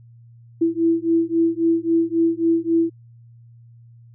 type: beating tone pair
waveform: sine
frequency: 329.6 / 333.3 Hz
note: E4 / E4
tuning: 0 / +19 cents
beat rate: 3.7 Hz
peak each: -19 dBFS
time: 0.61-2.9 s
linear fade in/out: 10 ms
effects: added 117 Hz sine -44 dBFS peak until 4.14 s